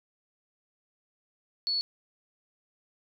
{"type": "tone", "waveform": "sine", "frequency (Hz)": 4412, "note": "C#8", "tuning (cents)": -9, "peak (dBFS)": -26, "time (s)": [1.67, 1.81], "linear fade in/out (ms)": 0, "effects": []}